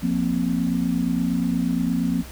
sine chord, F suspended fourth, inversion none, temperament equal, 174.61 / 233.1 / 261.6 Hz, F3 / Bb3 / C4, 0 / 0 / 0 cents, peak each -24 dBFS, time 0.02-2.23 s, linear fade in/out 20 ms, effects added 65 Hz sine -39 dBFS peak until 2.31 s + pink hiss -42 dBFS RMS until 2.31 s

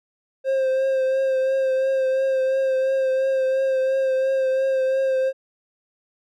triangle tone with vibrato, 529 Hz, C5, 19 cents sharp, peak -16 dBFS, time 0.44-5.33 s, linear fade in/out 50 ms, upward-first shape triangle, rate 2.9 Hz, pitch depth 27 cents each way, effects none

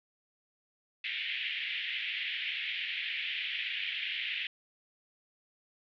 white band-pass noise, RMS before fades -36 dBFS, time 1.04-4.47 s, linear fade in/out 2 ms, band 1900 to 3300 Hz, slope 48 dB/octave, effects none

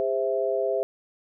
sine chord, Ab augmented, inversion none, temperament equal with one note detuned, 404.9 / 523.3 / 659.3 Hz, Ab4 / C5 / E5, -44 / 0 / 0 cents, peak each -27 dBFS, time 0-0.83 s, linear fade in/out 0 ms, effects none

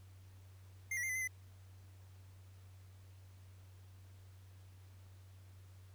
square tone with pitch steps, 2101 / 1945 / 2099 / 2013 / 2071 / 2015 Hz, C7 / B6 / C7 / B6 / C7 / B6, +7 / -27 / +5 / +33 / -18 / +34 cents, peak -37 dBFS, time 0.91-1.276 s, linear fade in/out 5 ms, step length 61 ms, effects added 94 Hz sine -55 dBFS peak until 5.94 s + pink hiss -69 dBFS RMS until 5.94 s

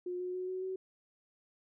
sine tone with pitch steps, 358.6 / 363 / 367.4 / 371.9 / 376.4 Hz, F4 / F#4 / F#4 / F#4 / F#4, +46 / -33 / -12 / +9 / +30 cents, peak -35 dBFS, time 0.06-0.76 s, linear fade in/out 5 ms, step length 140 ms, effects none

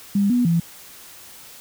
sine tone with pitch steps, 200.6 / 244.7 / 168.1 Hz, G3 / B3 / E3, +40 / -16 / +34 cents, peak -15 dBFS, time 0.15-0.6 s, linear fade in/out 5 ms, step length 150 ms, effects white hiss -43 dBFS RMS until 1.6 s

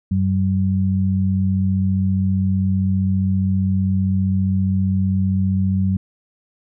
sine tone pair together, 95.2 / 190.4 Hz, F#2 / F#3, +50 / +50 cents, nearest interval octave, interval 1200 cents, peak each -18 dBFS, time 0.11-5.97 s, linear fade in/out 5 ms, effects none

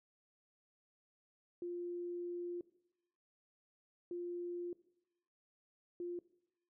sine tone bursts at uneven times, 350 Hz, F4, 4 cents sharp, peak -39 dBFS, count 3, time 1.62-2.61 / 4.11-4.73 / 6-6.19 s, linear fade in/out 2 ms, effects noise-tail reverb RT60 0.8 s tail -19 dB re dry

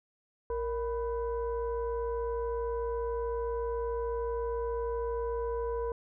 sine tone with frequency modulation, 466.2 Hz, A#4, in tune, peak -30 dBFS, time 0.5-5.92 s, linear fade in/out 2 ms, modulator 523 Hz, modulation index 0.73, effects none

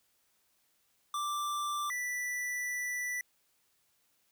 square tone pair in turn, 1177 / 1972.6 Hz, D6 / B6, +3 / -3 cents, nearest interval major sixth, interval 894 cents, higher second, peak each -33 / -34 dBFS, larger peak first, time 1.14-1.9 / 1.9-3.21 s, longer second, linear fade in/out 2 ms, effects white hiss -73 dBFS RMS until 4.31 s

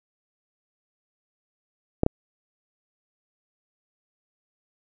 clicks, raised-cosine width 2 ms, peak -5 dBFS, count 2, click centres 2.034 / 2.064 s, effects none

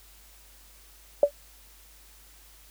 sine tone with exponential decay, 575 Hz, D5, 37 cents flat, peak -10 dBFS, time 1.23-1.31 s, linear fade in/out 2 ms, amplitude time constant 16 ms, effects added 50 Hz sine -55 dBFS peak until 2.7 s + white hiss -55 dBFS RMS until 2.7 s

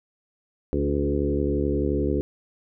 harmonic tone with a mistuned harmonic, 71.5 Hz, D2, 46 cents flat, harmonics 1 / 2 / 3 / 4 / 5 / 6 / 7, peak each -27 / -31 / -32 / -27 / -28 / -29 / -32 dBFS, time 0.73-2.21 s, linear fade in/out 0 ms, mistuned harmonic 5, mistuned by +21 cents, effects none

